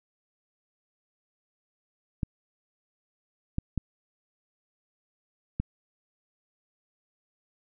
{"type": "clicks", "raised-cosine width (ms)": 5, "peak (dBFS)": -15, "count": 4, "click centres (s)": [2.232, 3.584, 3.777, 5.6], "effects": []}